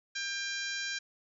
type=harmonic tone with a mistuned harmonic; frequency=797 Hz; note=G5; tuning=28 cents sharp; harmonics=2 / 3 / 4 / 5 / 6 / 7 / 8 / 9; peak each=-37 / -42 / -45 / -41 / -45 / -42 / -47 / -49 dBFS; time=0.15-0.99 s; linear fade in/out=10 ms; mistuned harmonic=9; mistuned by=-33 cents; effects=none